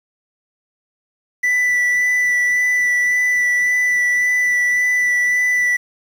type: tone with vibrato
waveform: triangle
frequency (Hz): 1976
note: B6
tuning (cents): 0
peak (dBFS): -12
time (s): 1.43-5.77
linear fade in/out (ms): 10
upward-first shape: sine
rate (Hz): 1.8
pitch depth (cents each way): 11
effects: 7-bit